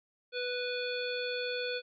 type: harmonic tone with a mistuned harmonic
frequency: 493.9 Hz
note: B4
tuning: in tune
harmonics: 1 / 3 / 5 / 7 / 9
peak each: -35 / -40 / -40 / -42 / -42 dBFS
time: 0.32-1.82 s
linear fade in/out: 50 ms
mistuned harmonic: 9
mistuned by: -29 cents
effects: none